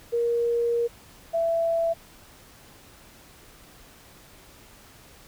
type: tone pair in turn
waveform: sine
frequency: 470.8 / 665.8 Hz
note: A#4 / E5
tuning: +17 / +17 cents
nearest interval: tritone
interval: 600 cents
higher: second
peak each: -21 dBFS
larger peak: neither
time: 0.12-0.88 / 1.33-1.94 s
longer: first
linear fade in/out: 20 ms
effects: pink hiss -51 dBFS RMS until 5.27 s